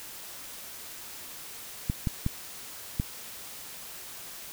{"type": "clicks", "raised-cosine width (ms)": 5, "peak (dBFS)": -14, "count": 4, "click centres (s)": [1.899, 2.072, 2.264, 2.999], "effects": ["white hiss -43 dBFS RMS until 4.52 s"]}